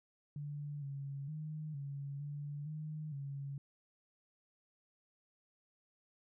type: tone with pitch steps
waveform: sine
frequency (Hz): 145.9 / 139.2 / 154 / 140.4 / 145.2 / 153.8 / 139.6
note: D3 / C#3 / D#3 / C#3 / D3 / D#3 / C#3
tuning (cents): -11 / +8 / -17 / +22 / -19 / -20 / +13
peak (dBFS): -40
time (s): 0.36-3.58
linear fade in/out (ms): 2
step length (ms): 460
effects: none